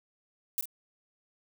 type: noise with echo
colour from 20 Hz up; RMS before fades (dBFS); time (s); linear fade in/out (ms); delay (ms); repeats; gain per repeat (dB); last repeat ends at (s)
violet; -30; 0.58-0.61; 0; 45; 1; -11; 0.655
effects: none